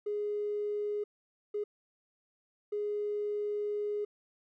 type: tone bursts at uneven times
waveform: triangle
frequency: 415.3 Hz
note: G#4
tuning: in tune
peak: -27 dBFS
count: 3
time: 0.06-1.04 / 1.54-1.64 / 2.72-4.05 s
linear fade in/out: 10 ms
effects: tanh soft clip ceiling -29 dBFS